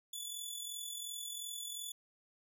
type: tone with amplitude modulation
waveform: 15% pulse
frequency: 3453 Hz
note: A7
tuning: 33 cents flat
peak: -32 dBFS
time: 0.13-1.92 s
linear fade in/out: 5 ms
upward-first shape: sine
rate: 42.8 Hz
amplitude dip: 50%
effects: none